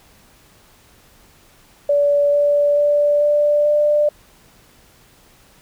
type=tone with pitch steps; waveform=sine; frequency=576 / 580.3 / 584.7 / 589.1 / 593.6 Hz; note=D5 / D5 / D5 / D5 / D5; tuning=-34 / -21 / -8 / +5 / +18 cents; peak=-12 dBFS; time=1.89-4.09 s; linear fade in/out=5 ms; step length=440 ms; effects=pink hiss -51 dBFS RMS until 5.61 s